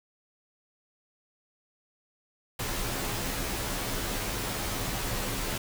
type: noise with comb filter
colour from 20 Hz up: pink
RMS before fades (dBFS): -32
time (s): 2.59-5.58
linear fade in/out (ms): 5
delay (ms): 13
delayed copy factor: -0.7
effects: none

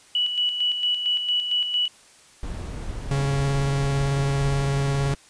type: tone with tremolo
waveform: sine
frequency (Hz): 2947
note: F#7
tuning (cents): -8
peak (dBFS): -19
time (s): 0.15-1.88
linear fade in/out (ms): 2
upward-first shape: square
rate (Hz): 4.4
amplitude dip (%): 50
type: noise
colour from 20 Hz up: brown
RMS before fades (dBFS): -31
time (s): 2.43-5.15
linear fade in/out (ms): 2
type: tone with vibrato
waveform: 45% pulse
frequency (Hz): 138.59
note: C#3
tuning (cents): 0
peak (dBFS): -21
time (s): 3.11-5.14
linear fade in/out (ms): 2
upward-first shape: square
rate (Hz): 18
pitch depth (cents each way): 12
effects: white hiss -52 dBFS RMS until 5.29 s + resampled to 22050 Hz

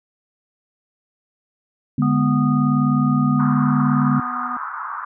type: chord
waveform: sine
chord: G# diminished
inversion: second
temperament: equal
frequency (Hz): 146.83 / 207.7 / 246.9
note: D3 / G#3 / B3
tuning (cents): 0 / 0 / 0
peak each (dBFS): -19 / -21 / -19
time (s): 1.98-4.2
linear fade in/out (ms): 5
type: harmonic tone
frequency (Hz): 246.9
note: B3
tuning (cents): 0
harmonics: 1 / 3 / 5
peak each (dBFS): -32 / -34 / -25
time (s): 2.02-4.57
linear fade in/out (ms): 2
type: band-pass noise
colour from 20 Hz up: pink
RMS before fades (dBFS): -29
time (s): 3.39-5.05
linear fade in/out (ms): 5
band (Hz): 1000 to 1400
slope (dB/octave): 48
effects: none

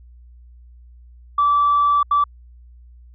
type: tone bursts at uneven times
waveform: sine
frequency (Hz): 1159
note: D6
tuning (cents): -23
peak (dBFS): -12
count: 2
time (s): 1.38-2.03 / 2.11-2.24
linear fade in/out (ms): 5
effects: tanh soft clip ceiling -9 dBFS + added 60 Hz sine -42 dBFS peak until 3.14 s

